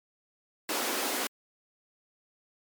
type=high-pass noise; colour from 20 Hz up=pink; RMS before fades=-31 dBFS; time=0.69-1.27 s; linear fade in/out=2 ms; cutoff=240 Hz; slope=48 dB/octave; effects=MP3 96 kbps